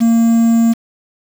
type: tone with quantisation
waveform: triangle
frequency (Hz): 229.7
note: A#3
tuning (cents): -25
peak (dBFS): -6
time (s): 0-0.74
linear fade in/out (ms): 20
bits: 5
effects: none